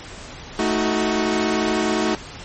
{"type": "chord", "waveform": "sawtooth", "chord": "D# diminished", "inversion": "second", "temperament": "equal with one note detuned", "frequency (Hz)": [220, 314.2, 370], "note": ["A3", "D#4", "F#4"], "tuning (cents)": [0, 17, 0], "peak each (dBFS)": -19, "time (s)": [0.59, 2.15], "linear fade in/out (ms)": 2, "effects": ["pink hiss -37 dBFS RMS until 2.44 s", "MP3 32 kbps"]}